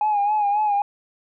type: tone with vibrato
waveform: sine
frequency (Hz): 830.6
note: G#5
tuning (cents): 0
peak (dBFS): -16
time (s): 0.01-0.82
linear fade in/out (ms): 2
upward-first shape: sine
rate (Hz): 3.7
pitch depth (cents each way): 55
effects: tanh soft clip ceiling -14 dBFS